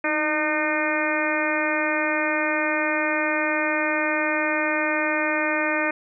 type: harmonic tone with a mistuned harmonic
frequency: 304.3 Hz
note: D#4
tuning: 38 cents flat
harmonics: 1 / 2 / 3 / 4 / 5 / 6 / 7 / 8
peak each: -28 / -27 / -31 / -31 / -29 / -28 / -30 / -29 dBFS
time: 0.04-5.91 s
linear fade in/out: 5 ms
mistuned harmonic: 1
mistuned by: +52 cents
effects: none